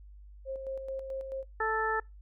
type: tone with tremolo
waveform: sine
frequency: 534 Hz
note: C5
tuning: 35 cents sharp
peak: -33 dBFS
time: 0.45-1.45 s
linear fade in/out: 50 ms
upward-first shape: square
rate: 4.6 Hz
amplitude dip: 45%
type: harmonic tone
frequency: 440 Hz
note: A4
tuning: in tune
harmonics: 1 / 2 / 3 / 4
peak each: -33 / -33 / -33 / -33 dBFS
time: 1.6-2 s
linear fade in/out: 5 ms
effects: noise-tail reverb RT60 0.2 s tail -25 dB re dry + added 50 Hz sine -48 dBFS peak until 2.21 s